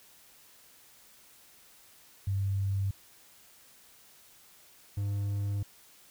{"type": "tone pair in turn", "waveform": ["sine", "triangle"], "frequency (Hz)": [98, 100.93], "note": ["G2", "G#2"], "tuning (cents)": [0, -49], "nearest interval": "minor second", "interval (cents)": 51, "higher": "second", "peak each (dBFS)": -27, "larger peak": "neither", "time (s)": [[2.27, 2.91], [4.97, 5.63]], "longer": "second", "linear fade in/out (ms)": 5, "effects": ["white hiss -58 dBFS RMS until 6.1 s"]}